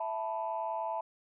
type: chord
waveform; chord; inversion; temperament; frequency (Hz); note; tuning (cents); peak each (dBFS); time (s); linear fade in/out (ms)
sine; E suspended fourth; none; just; 659.3 / 879 / 988.9; E5 / A5 / B5; 0 / -2 / +2; -36 / -35 / -38; 0-1.01; 5
effects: tanh soft clip ceiling -24 dBFS